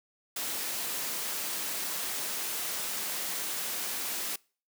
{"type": "noise", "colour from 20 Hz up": "white", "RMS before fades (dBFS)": -34, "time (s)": [0.36, 4.36], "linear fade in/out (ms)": 5, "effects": ["noise-tail reverb RT60 0.4 s tail -25 dB re dry", "high-pass 200 Hz 12 dB/octave"]}